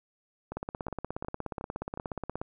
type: two click trains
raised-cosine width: 1 ms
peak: -20 / -23 dBFS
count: 32 / 5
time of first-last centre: 0.57-2.415 / 0.52-1.975 s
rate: 16.8 / 2.75 Hz
effects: none